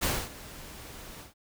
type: noise with ADSR envelope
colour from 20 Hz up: pink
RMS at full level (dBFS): -26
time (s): 0.01-1.34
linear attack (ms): 25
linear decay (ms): 250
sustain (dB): -19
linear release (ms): 140
effects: none